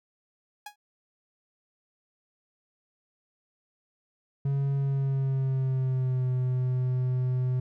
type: tone with exponential decay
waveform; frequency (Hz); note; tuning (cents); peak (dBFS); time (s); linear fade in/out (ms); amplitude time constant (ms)
sawtooth; 830.6; G#5; 0; -31; 0.66-0.76; 5; 21
type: tone with pitch glide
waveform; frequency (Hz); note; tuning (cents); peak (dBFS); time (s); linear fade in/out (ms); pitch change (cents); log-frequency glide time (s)
triangle; 138.59 to 127.09; C#3 to C3; 0 to -50; -22; 4.45-7.6; 5; -150; 4.76-6.3
effects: none